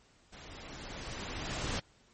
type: noise with level ramp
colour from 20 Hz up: pink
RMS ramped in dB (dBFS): -50 to -34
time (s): 0.32-1.8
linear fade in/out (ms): 10
effects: pink hiss -65 dBFS RMS until 2.13 s + MP3 32 kbps